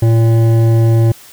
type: tone with hard clipping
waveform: sine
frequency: 114 Hz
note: A#2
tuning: 38 cents flat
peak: -9 dBFS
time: 0.02-1.12 s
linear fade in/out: 5 ms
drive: 11 dB
effects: white hiss -39 dBFS RMS until 1.32 s